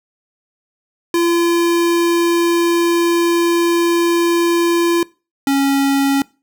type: tone pair in turn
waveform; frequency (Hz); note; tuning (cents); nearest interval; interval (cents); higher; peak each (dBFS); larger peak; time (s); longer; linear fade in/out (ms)
square; 341.2 / 276.1; F4 / C#4; -40 / -7; major third; 367; first; -13 / -13; neither; 1.14-5.03 / 5.47-6.22; first; 2
effects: noise-tail reverb RT60 0.3 s tail -22 dB re dry

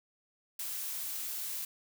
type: noise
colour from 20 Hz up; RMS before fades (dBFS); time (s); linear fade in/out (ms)
blue; -38; 0.59-1.65; 5
effects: none

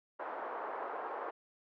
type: band-pass noise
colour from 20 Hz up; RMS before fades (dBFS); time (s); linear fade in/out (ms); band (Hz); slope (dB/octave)
white; -41; 0.19-1.31; 10; 400 to 1200; 24
effects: none

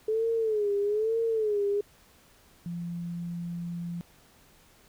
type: tone with vibrato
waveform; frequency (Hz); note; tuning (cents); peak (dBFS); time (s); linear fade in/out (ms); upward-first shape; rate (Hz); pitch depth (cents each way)
sine; 429.5; A4; -42; -24; 0.08-1.81; 5; sine; 1.1; 110
type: tone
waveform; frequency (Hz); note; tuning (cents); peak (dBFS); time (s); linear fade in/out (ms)
sine; 172; F3; -26; -32; 2.66-4.01; 0
effects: pink hiss -59 dBFS RMS until 4.88 s

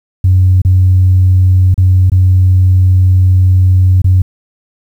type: tone with dropouts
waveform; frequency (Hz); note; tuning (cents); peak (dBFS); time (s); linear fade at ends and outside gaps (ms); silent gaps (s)
sine; 92.5; F#2; 0; -3; 0.24-4.22; 5; 0.618-0.649 / 1.743-1.778 / 2.099-2.118 / 4.019-4.043
effects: tanh soft clip ceiling 0 dBFS + 7-bit

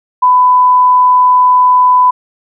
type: tone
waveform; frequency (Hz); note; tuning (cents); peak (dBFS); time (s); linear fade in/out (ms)
sine; 1000; B5; +21; -4; 0.22-2.11; 10
effects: none

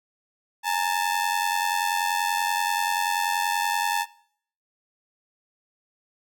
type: ring-modulated tone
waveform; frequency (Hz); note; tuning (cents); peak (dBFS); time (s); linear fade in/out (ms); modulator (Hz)
sawtooth; 878; A5; -4; -16; 0.63-4.06; 50; 45.2
effects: noise-tail reverb RT60 0.6 s tail -21 dB re dry

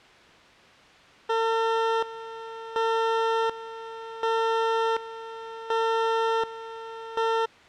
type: tone with tremolo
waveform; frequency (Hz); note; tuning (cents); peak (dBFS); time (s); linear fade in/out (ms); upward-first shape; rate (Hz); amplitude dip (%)
20% pulse; 452.1; A4; +47; -17; 1.29-7.46; 10; square; 0.68; 80
effects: white hiss -51 dBFS RMS until 7.68 s + low-pass 3000 Hz 12 dB/octave

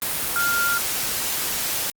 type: tone in noise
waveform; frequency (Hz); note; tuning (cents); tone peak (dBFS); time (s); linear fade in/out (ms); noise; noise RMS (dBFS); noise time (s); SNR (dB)
sine; 1396.9; F6; 0; -20; 0.36-0.78; 0; white; -25; 0.02-1.9; +2
effects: Opus 32 kbps

